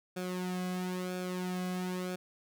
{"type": "tone with flanger", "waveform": "sawtooth", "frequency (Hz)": 182.2, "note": "F#3", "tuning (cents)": -26, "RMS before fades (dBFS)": -36, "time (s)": [0.16, 2.16], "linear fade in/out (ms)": 10, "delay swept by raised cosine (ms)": [1, 2.2], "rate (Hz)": 1, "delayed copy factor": -0.7, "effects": []}